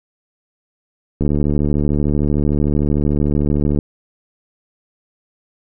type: click train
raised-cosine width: 3 ms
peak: -5 dBFS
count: 190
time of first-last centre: 1.21-3.788 s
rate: 73.3 Hz
effects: none